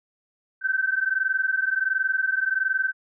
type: tone pair together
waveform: sine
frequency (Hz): 1531 / 1552.4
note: G6 / G6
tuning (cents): -41 / -17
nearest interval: unison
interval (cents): 24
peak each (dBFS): -24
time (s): 0.61-2.93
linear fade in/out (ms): 50
effects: none